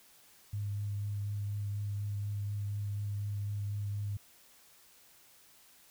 sine tone with vibrato, 102.3 Hz, G#2, 26 cents flat, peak -33 dBFS, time 0.53-4.17 s, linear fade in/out 5 ms, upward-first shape triangle, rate 4.1 Hz, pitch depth 16 cents each way, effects white hiss -61 dBFS RMS until 5.9 s

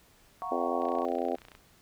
sine chord, Gb major seventh, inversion third, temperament equal, 698.5 / 740 / 932.3 / 1108.7 Hz, F5 / Gb5 / Bb5 / Db6, 0 / 0 / 0 / 0 cents, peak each -42 / -38 / -41 / -36 dBFS, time 0.42-1.05 s, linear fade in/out 0 ms
harmonic tone, 86.2 Hz, F2, 22 cents flat, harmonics 3 / 4 / 5 / 6 / 7 / 8 / 9, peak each -36 / -36 / -36 / -36 / -36 / -36 / -36 dBFS, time 0.51-1.36 s, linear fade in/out 10 ms
click train, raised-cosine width 0.3 ms, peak -33 dBFS, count 23, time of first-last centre 0.82-1.551 s, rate 30.1 Hz
effects pink hiss -61 dBFS RMS until 1.81 s

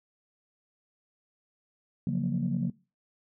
sine chord, Gb major seventh, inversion second, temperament equal, 138.59 / 174.61 / 185 / 233.1 Hz, Db3 / F3 / Gb3 / Bb3, 0 / 0 / 0 / 0 cents, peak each -31 dBFS, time 2.07-2.7 s, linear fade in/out 2 ms, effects noise-tail reverb RT60 0.3 s tail -21 dB re dry + tanh soft clip ceiling -19 dBFS

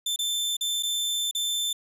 sawtooth tone with dropouts, 3545 Hz, A7, 12 cents sharp, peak -22 dBFS, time 0.06-1.73 s, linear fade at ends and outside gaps 5 ms, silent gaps 0.161-0.189 / 0.568-0.609 / 0.826-0.832 / 1.312-1.349 s, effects resampled to 32000 Hz

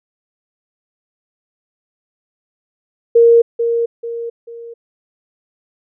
sine tone with echo, 466.2 Hz, A#4, in tune, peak -5 dBFS, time 3.15-3.42 s, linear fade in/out 10 ms, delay 440 ms, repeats 3, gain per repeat -8 dB, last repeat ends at 4.74 s, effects none

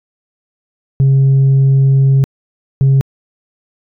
sine tone bursts at uneven times, 135.6 Hz, C#3, 38 cents flat, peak -4 dBFS, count 2, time 1-2.24 / 2.81-3.01 s, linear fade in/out 0 ms, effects tanh soft clip ceiling -5 dBFS

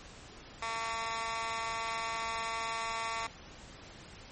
15% pulse tone with high-pass filter, 226.7 Hz, A#3, 48 cents flat, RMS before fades -36 dBFS, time 0.62-3.27 s, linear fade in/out 5 ms, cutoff 1200 Hz, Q 2.3, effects pink hiss -51 dBFS RMS until 4.31 s + MP3 32 kbps

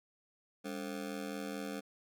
25% pulse ring-modulated tone, 243.3 Hz, B3, 26 cents flat, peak -32 dBFS, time 0.64-1.81 s, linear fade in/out 20 ms, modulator 42.3 Hz, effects none

